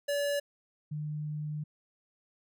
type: tone pair in turn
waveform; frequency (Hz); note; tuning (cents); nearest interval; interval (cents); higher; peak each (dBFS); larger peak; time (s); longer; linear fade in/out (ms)
square / sine; 573 / 150.85; D5 / D3; -43 / +47; octave + major seventh; 2310; first; -29 / -33; first; 0.08-0.4 / 0.91-1.64; second; 10
effects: none